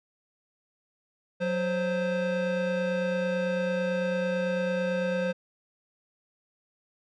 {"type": "tone pair together", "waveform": "square", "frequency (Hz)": [183.8, 522.4], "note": ["F#3", "C5"], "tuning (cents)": [-11, -3], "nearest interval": "octave + tritone", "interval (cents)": 1808, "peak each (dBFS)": [-31, -28], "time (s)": [1.4, 5.33], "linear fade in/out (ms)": 20, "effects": ["low-pass 3000 Hz 12 dB/octave"]}